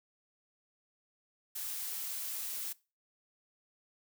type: noise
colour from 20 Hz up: blue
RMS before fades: -39 dBFS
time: 1.55-2.73 s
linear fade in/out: 10 ms
effects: noise-tail reverb RT60 0.3 s tail -21 dB re dry